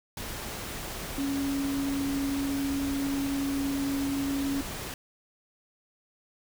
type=tone in noise; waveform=sine; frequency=277.2 Hz; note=C#4; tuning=in tune; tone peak=-27 dBFS; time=1.18-4.61 s; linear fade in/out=2 ms; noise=pink; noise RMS=-37 dBFS; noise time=0.17-4.94 s; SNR=+7 dB; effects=none